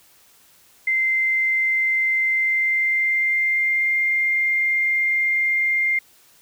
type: tone with pitch glide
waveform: sine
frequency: 2080 to 2108 Hz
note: C7 to C7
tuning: -11 to +12 cents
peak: -17 dBFS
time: 0.87-5.99 s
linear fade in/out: 5 ms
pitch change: +23 cents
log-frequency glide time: 2.29-3.93 s
effects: white hiss -54 dBFS RMS until 6.41 s